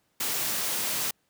white noise, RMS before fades -29 dBFS, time 0.2-1.11 s, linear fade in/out 5 ms, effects pink hiss -71 dBFS RMS until 1.29 s + high-pass 100 Hz 12 dB/octave

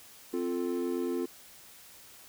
triangle chord, F major, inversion second, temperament equal, 261.6 / 349.2 / 440 Hz, C4 / F4 / A4, 0 / 0 / 0 cents, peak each -32 / -30 / -35 dBFS, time 0.33-1.26 s, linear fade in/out 10 ms, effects white hiss -53 dBFS RMS until 2.28 s

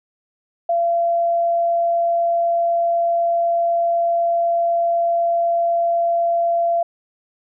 sine tone, 682 Hz, F5, 41 cents flat, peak -15 dBFS, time 0.69-6.83 s, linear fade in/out 5 ms, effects none

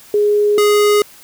sine / square tone pair in turn, 415.3 / 415.3 Hz, G#4 / G#4, 0 / 0 cents, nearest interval unison, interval 0 cents, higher neither, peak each -10 dBFS, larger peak neither, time 0.14-0.58 / 0.58-1.02 s, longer neither, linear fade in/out 2 ms, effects white hiss -42 dBFS RMS until 1.23 s

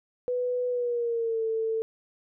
sine tone with pitch glide, 495.2 to 446.3 Hz, B4 to A4, +5 to +25 cents, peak -25 dBFS, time 0.28-1.82 s, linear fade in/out 0 ms, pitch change -180 cents, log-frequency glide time 0.69-1.43 s, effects none

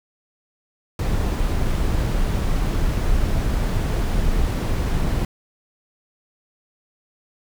brown noise, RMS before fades -20 dBFS, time 0.99-5.25 s, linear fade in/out 2 ms, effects none

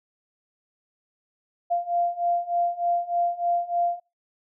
sine beating tone pair, 693 / 696.3 Hz, F5 / F5, -14 / -5 cents, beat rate 3.3 Hz, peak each -26 / -24 dBFS, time 1.7-4 s, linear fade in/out 20 ms, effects noise-tail reverb RT60 0.3 s tail -26 dB re dry

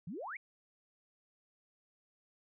sine exponential sweep, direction up, 146.83 to 2385 Hz, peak -40 dBFS, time 0.07-0.37 s, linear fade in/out 5 ms, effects none

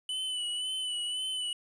square tone with vibrato, 2989 Hz, F#7, 17 cents sharp, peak -32 dBFS, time 0.09-1.53 s, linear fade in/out 2 ms, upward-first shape sine, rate 1.9 Hz, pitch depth 40 cents each way, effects resampled to 22050 Hz + 11-bit

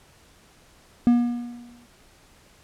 triangle tone with exponential decay, 240 Hz, B3, 49 cents flat, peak -10 dBFS, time 1.07-1.86 s, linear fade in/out 0 ms, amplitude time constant 170 ms, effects pink hiss -55 dBFS RMS until 2.63 s + low-pass 11000 Hz 12 dB/octave

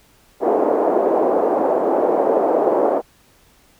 white band-pass noise, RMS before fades -17 dBFS, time 0.4-3.02 s, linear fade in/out 50 ms, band 320 to 690 Hz, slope 24 dB/octave, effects pink hiss -54 dBFS RMS until 3.79 s

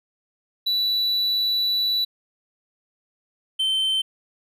triangle tone pair in turn, 3951 / 3096 Hz, B7 / G7, 0 / -22 cents, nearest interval major third, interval 422 cents, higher first, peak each -18 dBFS, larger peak neither, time 0.66-2.05 / 3.59-4.02 s, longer first, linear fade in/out 10 ms, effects none

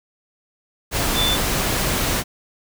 sine tone in noise, 3520 Hz, A7, in tune, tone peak -19 dBFS, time 1.14-1.38 s, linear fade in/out 50 ms, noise pink, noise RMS -21 dBFS, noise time 0.91-2.24 s, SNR -1 dB, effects none

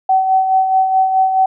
sine tone with tremolo, 760 Hz, F#5, 46 cents sharp, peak -8 dBFS, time 0.09-1.46 s, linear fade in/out 5 ms, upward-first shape sine, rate 4.7 Hz, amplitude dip 50%, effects none

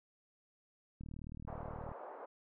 click train, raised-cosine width 5 ms, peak -35 dBFS, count 36, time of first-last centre 1.01-1.917 s, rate 38.6 Hz
pink band-pass noise, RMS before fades -49 dBFS, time 1.47-2.26 s, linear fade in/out 10 ms, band 460 to 1100 Hz, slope 24 dB/octave
effects none

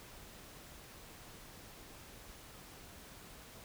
silence, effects pink hiss -54 dBFS RMS until 3.64 s

